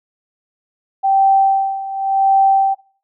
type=tone with tremolo; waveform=sine; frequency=779 Hz; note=G5; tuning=11 cents flat; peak=-8 dBFS; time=1.03-2.75 s; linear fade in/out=20 ms; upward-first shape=sine; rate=0.9 Hz; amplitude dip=80%; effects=noise-tail reverb RT60 0.4 s tail -19 dB re dry